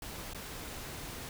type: noise with dropouts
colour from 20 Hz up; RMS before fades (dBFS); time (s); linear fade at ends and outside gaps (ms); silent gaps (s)
pink; -43; 0.02-1.29; 2; 0.335-0.346
effects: none